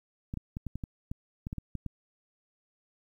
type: clicks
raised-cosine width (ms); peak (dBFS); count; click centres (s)
5; -23; 12; 0.339 / 0.373 / 0.569 / 0.667 / 0.756 / 0.838 / 1.115 / 1.469 / 1.529 / 1.583 / 1.753 / 1.863
effects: 10-bit